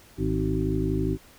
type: harmonic tone with a mistuned harmonic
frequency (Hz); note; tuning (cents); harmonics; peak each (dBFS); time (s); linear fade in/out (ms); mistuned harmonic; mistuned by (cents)
52.1; G#1; +6; 1 / 2 / 3 / 5 / 6 / 7; -30 / -30 / -30 / -30 / -30 / -30; 0.17-1.18; 50; 7; +63
effects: pink hiss -53 dBFS RMS until 1.38 s